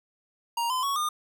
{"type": "tone with pitch steps", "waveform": "square", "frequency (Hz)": [937, 1021.8, 1114.3, 1215.1], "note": ["A#5", "C6", "C#6", "D#6"], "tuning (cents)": [9, -41, 9, -41], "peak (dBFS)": -26, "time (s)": [0.57, 1.09], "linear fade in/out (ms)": 5, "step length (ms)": 130, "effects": []}